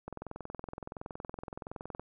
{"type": "click train", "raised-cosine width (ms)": 1, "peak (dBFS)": -26, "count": 42, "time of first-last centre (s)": [0.08, 1.996], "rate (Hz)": 21.4, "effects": []}